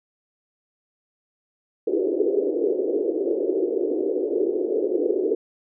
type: band-pass noise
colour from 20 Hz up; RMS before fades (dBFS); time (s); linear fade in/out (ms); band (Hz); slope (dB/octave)
white; -23; 1.87-5.35; 5; 330 to 460; 48
effects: none